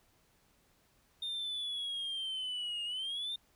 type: linear two-way sweep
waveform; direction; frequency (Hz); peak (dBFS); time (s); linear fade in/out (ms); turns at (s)
sine; down then up; 3646 to 2830 to 3646; -33; 1.22-3.36; 5; 2.84
effects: tanh soft clip ceiling -34 dBFS + pink hiss -70 dBFS RMS until 3.55 s